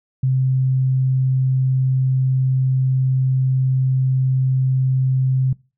sine tone, 130.81 Hz, C3, in tune, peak -14 dBFS, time 0.23-5.53 s, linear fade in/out 5 ms, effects noise-tail reverb RT60 0.3 s tail -23 dB re dry

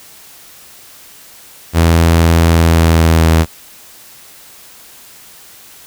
sawtooth tone with pitch glide, 83.1 to 81.11 Hz, E2 to E2, +15 to -27 cents, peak -3 dBFS, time 1.73-3.46 s, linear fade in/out 50 ms, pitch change -42 cents, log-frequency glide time 2.5-3.34 s, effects white hiss -39 dBFS RMS until 5.86 s

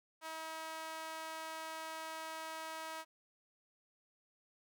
sawtooth tone with high-pass filter, 320 Hz, D#4, 49 cents sharp, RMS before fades -45 dBFS, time 0.21-3.05 s, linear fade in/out 50 ms, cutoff 910 Hz, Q 1.5, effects none

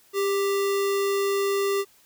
sine tone with sample-and-hold, 397.7 Hz, G4, 25 cents sharp, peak -21 dBFS, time 0.13-1.85 s, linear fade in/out 50 ms, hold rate 1575 Hz, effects white hiss -58 dBFS RMS until 2.05 s

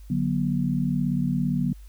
sine chord, B minor, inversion first, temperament equal with one note detuned, 146.83 / 185 / 241.9 Hz, D3 / F#3 / B3, 0 / 0 / -36 cents, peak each -26 / -26 / -26 dBFS, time 0.1-1.73 s, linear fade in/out 5 ms, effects added 50 Hz sine -41 dBFS peak until 1.88 s + white hiss -60 dBFS RMS until 1.88 s

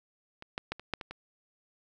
clicks, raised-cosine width 0.3 ms, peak -28 / -17 / -17 / -28 / -14 / -23 / -25 dBFS, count 7, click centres 0.424 / 0.579 / 0.72 / 0.796 / 0.937 / 1.012 / 1.11 s, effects none

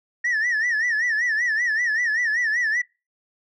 sine tone with vibrato, 1837 Hz, A#6, 26 cents flat, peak -17 dBFS, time 0.24-2.82 s, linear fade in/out 10 ms, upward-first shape sine, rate 5.2 Hz, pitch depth 130 cents each way, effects noise-tail reverb RT60 0.3 s tail -26 dB re dry + tanh soft clip ceiling -18 dBFS

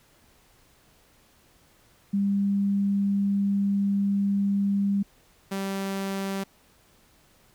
sine / sawtooth tone pair in turn, 199.4 / 194.85 Hz, G3 / G3, +30 / -10 cents, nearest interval unison, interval 40 cents, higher first, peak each -21 / -24 dBFS, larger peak first, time 2.13-5.03 / 5.51-6.44 s, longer first, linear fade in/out 10 ms, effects pink hiss -60 dBFS RMS until 7.54 s

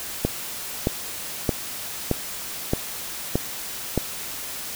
click train, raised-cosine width 2 ms, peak -6 dBFS, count 7, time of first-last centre 0.25-3.977 s, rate 1.61 Hz, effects white hiss -33 dBFS RMS until 4.75 s

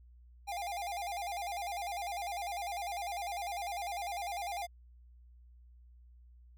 square tone with vibrato, 751 Hz, F#5, 26 cents sharp, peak -37 dBFS, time 0.47-4.67 s, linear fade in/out 20 ms, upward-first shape square, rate 10 Hz, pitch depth 120 cents each way, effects added 60 Hz sine -55 dBFS peak until 6.57 s

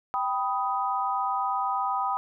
sine chord, G augmented, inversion none, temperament equal with one note detuned, 784 / 987.8 / 1251 Hz, G5 / B5 / D#6, 0 / 0 / +9 cents, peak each -29 dBFS, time 0.14-2.17 s, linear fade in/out 0 ms, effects none

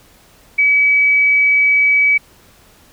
sine tone, 2282 Hz, C#7, 50 cents sharp, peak -9 dBFS, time 0.58-2.18 s, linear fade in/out 10 ms, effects pink hiss -48 dBFS RMS until 2.92 s

